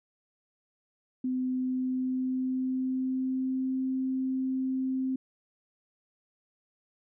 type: tone with pitch glide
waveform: sine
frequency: 255.8 to 261.5 Hz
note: C4 to C4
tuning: -39 to -1 cents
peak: -27 dBFS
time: 1.24-5.16 s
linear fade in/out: 5 ms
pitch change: +38 cents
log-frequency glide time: 1.47-3.83 s
effects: none